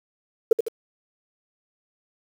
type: tone with echo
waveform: sine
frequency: 452.7 Hz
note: A4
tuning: 49 cents sharp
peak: -9 dBFS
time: 0.51-0.53 s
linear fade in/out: 5 ms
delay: 77 ms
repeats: 2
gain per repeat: -7 dB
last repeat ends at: 0.684 s
effects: tanh soft clip ceiling -5 dBFS + 7-bit